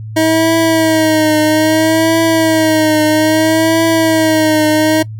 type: tone with vibrato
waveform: 25% pulse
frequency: 317.2 Hz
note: D#4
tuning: 33 cents sharp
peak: -5 dBFS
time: 0.16-5.03 s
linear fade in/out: 10 ms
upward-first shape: triangle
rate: 0.61 Hz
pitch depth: 60 cents each way
effects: noise-tail reverb RT60 0.1 s tail -21 dB re dry + added 109 Hz sine -23 dBFS peak until 5.19 s

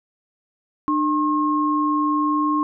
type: tone pair together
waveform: sine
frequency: 300.1 / 1074.7 Hz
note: D4 / C6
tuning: +38 / +46 cents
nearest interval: octave + minor seventh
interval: 2208 cents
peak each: -20 dBFS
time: 0.88-2.63 s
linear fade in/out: 0 ms
effects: none

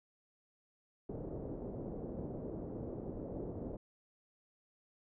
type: low-pass noise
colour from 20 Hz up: white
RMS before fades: -43 dBFS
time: 1.09-3.77 s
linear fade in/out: 5 ms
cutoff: 500 Hz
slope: 24 dB/octave
effects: none

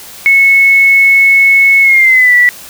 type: tone with pitch glide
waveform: sine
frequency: 2198 to 1958.2 Hz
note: C#7 to B6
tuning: -15 to -15 cents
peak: -3 dBFS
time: 0.26-2.49 s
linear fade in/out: 0 ms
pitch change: -200 cents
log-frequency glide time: 1.82-2.35 s
effects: white hiss -31 dBFS RMS until 2.69 s

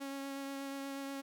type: tone with vibrato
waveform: sawtooth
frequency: 275.1 Hz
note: C#4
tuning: 13 cents flat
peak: -36 dBFS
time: 0-1.22 s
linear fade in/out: 20 ms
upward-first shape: triangle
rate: 8.3 Hz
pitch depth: 14 cents each way
effects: none

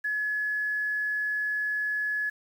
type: tone with quantisation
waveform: sine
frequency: 1700 Hz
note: G#6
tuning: 40 cents sharp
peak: -26 dBFS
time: 0.04-2.3 s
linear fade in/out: 10 ms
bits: 9
effects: none

